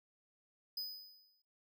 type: tone with exponential decay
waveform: square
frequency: 4998 Hz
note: D#8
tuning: 7 cents sharp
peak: -37 dBFS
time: 0.77-1.42 s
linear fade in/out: 5 ms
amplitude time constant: 140 ms
effects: noise-tail reverb RT60 0.4 s tail -17 dB re dry